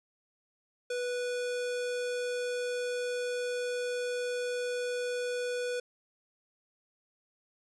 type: tone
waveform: square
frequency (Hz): 491.7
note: B4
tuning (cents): -8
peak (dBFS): -32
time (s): 0.9-5.8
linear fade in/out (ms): 5
effects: resampled to 22050 Hz